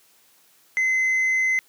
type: tone with tanh clipping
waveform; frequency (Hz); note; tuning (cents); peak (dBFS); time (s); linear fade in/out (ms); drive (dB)
triangle; 2051; C7; -35; -19; 0.77-1.59; 0; 7
effects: white hiss -58 dBFS RMS until 1.68 s + high-pass 150 Hz 12 dB/octave